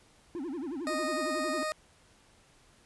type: tone with vibrato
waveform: triangle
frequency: 303.9 Hz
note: D#4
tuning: 41 cents flat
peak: -32 dBFS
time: 0.35-1.63 s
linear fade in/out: 0 ms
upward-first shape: sine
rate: 11 Hz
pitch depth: 290 cents each way
type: tone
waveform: 20% pulse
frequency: 619 Hz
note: D#5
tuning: 9 cents flat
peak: -26 dBFS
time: 0.87-1.72 s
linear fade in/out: 0 ms
effects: pink hiss -62 dBFS RMS until 2.85 s + resampled to 24000 Hz